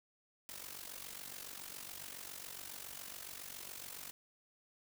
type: noise with amplitude modulation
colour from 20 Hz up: white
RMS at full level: -45 dBFS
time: 0.49-4.11 s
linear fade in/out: 0 ms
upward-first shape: sine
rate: 47.2 Hz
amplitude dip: 75%
effects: none